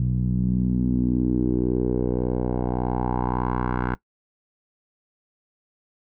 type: tone with low-pass filter sweep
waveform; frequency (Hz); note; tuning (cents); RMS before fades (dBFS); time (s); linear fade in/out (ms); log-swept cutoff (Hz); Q
10% pulse; 61.74; B1; 0; -23; 0-3.95; 0; 140 to 1400; 3.1
effects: noise-tail reverb RT60 0.1 s tail -20 dB re dry